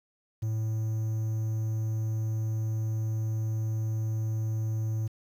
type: tone with quantisation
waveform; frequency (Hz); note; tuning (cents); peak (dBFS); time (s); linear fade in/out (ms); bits
triangle; 110; A2; 0; -25; 0.42-5.08; 10; 9
effects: none